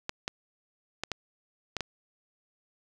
clicks, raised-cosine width 0.2 ms, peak -14 dBFS, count 6, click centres 0.094 / 0.279 / 1.036 / 1.117 / 1.767 / 1.807 s, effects none

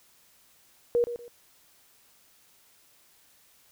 sine tone with echo, 477.2 Hz, A#4, 41 cents sharp, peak -20 dBFS, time 0.95-1.04 s, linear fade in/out 0 ms, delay 120 ms, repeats 2, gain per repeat -11 dB, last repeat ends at 1.28 s, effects white hiss -61 dBFS RMS until 3.71 s

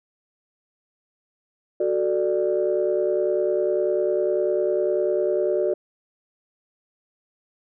sine chord, D major, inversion first, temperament equal with one note detuned, 370 / 440 / 591.8 Hz, F#4 / A4 / D5, 0 / 0 / +13 cents, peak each -22 / -25 / -23 dBFS, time 1.8-5.74 s, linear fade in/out 5 ms, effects tanh soft clip ceiling -11 dBFS

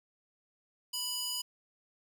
square tone with high-pass filter, 987.8 Hz, B5, in tune, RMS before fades -36 dBFS, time 0.93-1.42 s, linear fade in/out 10 ms, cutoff 4100 Hz, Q 1.3, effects none

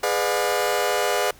sawtooth chord, G# diminished seventh, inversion none, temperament just, 415.3 / 498.4 / 598 / 717.6 Hz, G#4 / B4 / D5 / F5, 0 / +16 / +31 / +47 cents, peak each -22 dBFS, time 0.03-1.31 s, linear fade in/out 5 ms, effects pink hiss -50 dBFS RMS until 1.39 s

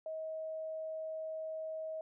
sine tone, 635 Hz, D#5, 35 cents sharp, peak -38 dBFS, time 0.06-2.01 s, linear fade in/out 2 ms, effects none

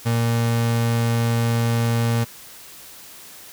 35% pulse tone, 116.5 Hz, A#2, 1 cent flat, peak -16 dBFS, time 0.05-2.25 s, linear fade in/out 20 ms, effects white hiss -42 dBFS RMS until 3.52 s

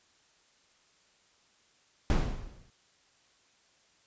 brown noise with exponential decay, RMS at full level -21 dBFS, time 2.1-2.7 s, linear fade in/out 0 ms, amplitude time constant 130 ms, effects white hiss -66 dBFS RMS until 4.06 s + resampled to 16000 Hz

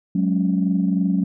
sine chord, F# suspended second, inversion none, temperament just, 185 / 208.1 / 277.5 Hz, F#3 / G#3 / C#4, 0 / +4 / +2 cents, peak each -18 / -23 / -23 dBFS, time 0.15-1.24 s, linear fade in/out 5 ms, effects tanh soft clip ceiling -8 dBFS

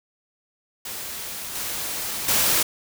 white noise with level steps, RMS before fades -33 / -29 / -20 dBFS, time 0.85-2.63 s, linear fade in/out 5 ms, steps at 1.55 / 2.28 s, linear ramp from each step 5 ms, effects none

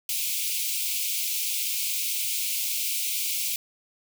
white high-pass noise, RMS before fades -28 dBFS, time 0.09-3.56 s, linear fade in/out 2 ms, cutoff 2200 Hz, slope 96 dB/octave, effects none

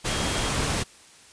sine tone in noise, 3252 Hz, G#7, 37 cents flat, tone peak -36 dBFS, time 0.08-0.5 s, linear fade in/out 20 ms, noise pink, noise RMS -26 dBFS, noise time 0.04-0.84 s, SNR -13 dB, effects white hiss -51 dBFS RMS until 1.32 s + resampled to 22050 Hz

